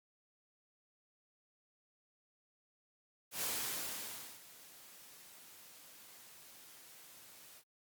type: noise with ADSR envelope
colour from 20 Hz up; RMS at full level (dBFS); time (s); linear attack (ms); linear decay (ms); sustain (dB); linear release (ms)
white; -37; 3.31-7.64; 110; 970; -20; 69
effects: high-pass 100 Hz 12 dB/octave + Opus 48 kbps